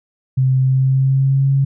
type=tone with pitch glide; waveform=sine; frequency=130.81 to 137 Hz; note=C3 to C#3; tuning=0 to -20 cents; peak=-11 dBFS; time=0.37-1.65 s; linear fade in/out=10 ms; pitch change=+80 cents; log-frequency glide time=0.6-1.52 s; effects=none